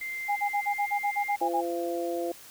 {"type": "tone with pitch glide", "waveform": "sine", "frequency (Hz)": [2088, 2101], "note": ["C7", "C7"], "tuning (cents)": [-4, 7], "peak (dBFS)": -32, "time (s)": [0.01, 1.36], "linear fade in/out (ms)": 5, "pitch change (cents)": 11, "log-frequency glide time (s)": [0.61, 0.78]}
{"type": "tone bursts", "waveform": "sine", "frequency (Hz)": 816, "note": "G#5", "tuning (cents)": -31, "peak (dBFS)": -24, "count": 11, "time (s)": [0.28, 1.616], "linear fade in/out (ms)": 20, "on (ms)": 86, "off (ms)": 39}
{"type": "harmonic tone", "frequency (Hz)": 171.1, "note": "F3", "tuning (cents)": -35, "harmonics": [2, 3, 4], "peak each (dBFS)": [-31, -33, -34], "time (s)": [1.41, 2.32], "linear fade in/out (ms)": 5}
{"effects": ["white hiss -49 dBFS RMS until 2.5 s"]}